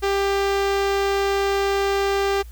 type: tone with notch filter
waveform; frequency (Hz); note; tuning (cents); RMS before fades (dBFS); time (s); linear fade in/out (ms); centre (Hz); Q
sawtooth; 395.9; G4; +17; -21; 0.02-2.43; 20; 11000; 0.52
effects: added 58 Hz sine -36 dBFS peak until 2.51 s + white hiss -54 dBFS RMS until 2.51 s